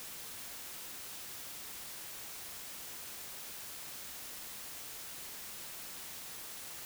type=silence; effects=white hiss -46 dBFS RMS until 6.85 s